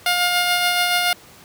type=tone with tremolo; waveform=10% pulse; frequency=710 Hz; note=F5; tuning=28 cents sharp; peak=-7 dBFS; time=0.06-1.13 s; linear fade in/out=2 ms; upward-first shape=sine; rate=7 Hz; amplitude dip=30%; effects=pink hiss -45 dBFS RMS until 1.44 s + high-pass 100 Hz 12 dB/octave